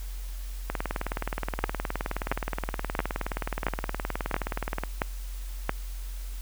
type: two click trains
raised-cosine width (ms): 0.5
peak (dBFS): -14 / -9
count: 80 / 7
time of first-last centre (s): 0.7-4.836 / 1.64-5.694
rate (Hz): 19.1 / 1.48
effects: added 44 Hz sine -33 dBFS peak until 6.41 s + white hiss -49 dBFS RMS until 6.41 s